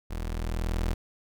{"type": "tone with level ramp", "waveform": "30% pulse", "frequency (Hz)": 40.89, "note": "E1", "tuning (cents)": -13, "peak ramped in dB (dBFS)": [-29, -22], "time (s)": [0.1, 0.94], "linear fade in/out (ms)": 10, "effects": []}